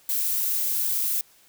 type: noise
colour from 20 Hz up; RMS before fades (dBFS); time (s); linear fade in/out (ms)
violet; -25; 0.09-1.21; 2
effects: white hiss -57 dBFS RMS until 1.48 s